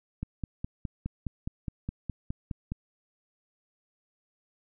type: click train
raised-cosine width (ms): 5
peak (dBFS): -20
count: 13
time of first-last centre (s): 0.23-2.72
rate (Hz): 4.82
effects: none